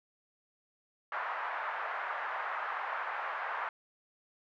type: band-pass noise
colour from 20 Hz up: white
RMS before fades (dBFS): -37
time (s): 1.12-3.69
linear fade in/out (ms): 2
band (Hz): 710 to 1600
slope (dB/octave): 24
effects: none